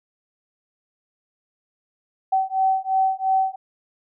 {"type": "beating tone pair", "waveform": "sine", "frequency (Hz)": [763, 765.9], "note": ["G5", "G5"], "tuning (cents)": [-47, -40], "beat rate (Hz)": 2.9, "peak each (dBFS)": -21, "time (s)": [2.32, 3.56], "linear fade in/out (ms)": 10, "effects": []}